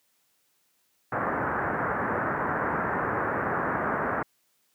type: low-pass noise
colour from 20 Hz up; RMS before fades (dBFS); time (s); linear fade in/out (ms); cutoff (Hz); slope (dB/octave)
white; -28; 1.12-4.23; 5; 1700; 48
effects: white hiss -70 dBFS RMS until 4.74 s + high-pass 100 Hz 12 dB/octave